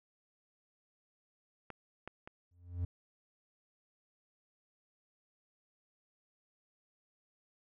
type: clicks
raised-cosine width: 0.5 ms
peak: -29 / -28 / -32 dBFS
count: 3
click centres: 1.703 / 2.076 / 2.275 s
type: tone with exponential growth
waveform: triangle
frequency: 87.8 Hz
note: F2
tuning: 10 cents sharp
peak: -28 dBFS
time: 2.51-2.85 s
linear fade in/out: 5 ms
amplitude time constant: 73 ms
effects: none